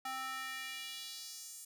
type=tone with high-pass filter sweep; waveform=square; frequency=262.4 Hz; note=C4; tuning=5 cents sharp; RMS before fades=-44 dBFS; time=0.05-1.65 s; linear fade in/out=5 ms; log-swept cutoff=930 to 8300 Hz; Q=1.9; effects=none